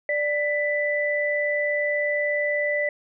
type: tone pair together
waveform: sine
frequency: 589.4 / 1987 Hz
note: D5 / B6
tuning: +6 / +10 cents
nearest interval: octave + major sixth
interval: 2104 cents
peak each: -24 dBFS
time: 0.09-2.89 s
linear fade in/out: 2 ms
effects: none